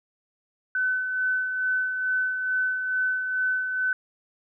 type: tone with tremolo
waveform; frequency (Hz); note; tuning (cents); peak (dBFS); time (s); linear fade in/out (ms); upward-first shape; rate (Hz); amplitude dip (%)
sine; 1512; F#6; +37; -21; 0.75-3.93; 2; sine; 2.3; 45
effects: none